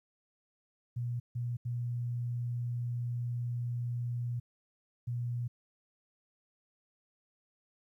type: tone bursts at uneven times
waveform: sine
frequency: 120.6 Hz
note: B2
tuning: 41 cents flat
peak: -32 dBFS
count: 4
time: 0.96-1.2 / 1.35-1.57 / 1.65-4.4 / 5.07-5.48 s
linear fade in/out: 10 ms
effects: 12-bit